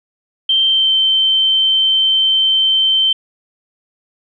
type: tone with pitch glide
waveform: sine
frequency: 3136 to 3105 Hz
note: G7 to G7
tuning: 0 to -17 cents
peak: -10 dBFS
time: 0.49-3.13 s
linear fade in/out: 5 ms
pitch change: -17 cents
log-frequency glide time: 0.66-0.93 s
effects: none